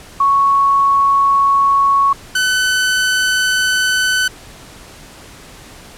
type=tone pair in turn; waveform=sine / sawtooth; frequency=1108.7 / 1508.3 Hz; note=C#6 / F#6; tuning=0 / +33 cents; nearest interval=perfect fourth; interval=533 cents; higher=second; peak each=-9 dBFS; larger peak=neither; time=0.2-2.13 / 2.35-4.28 s; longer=neither; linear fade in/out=5 ms; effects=pink hiss -38 dBFS RMS until 5.97 s + low-pass 11000 Hz 12 dB/octave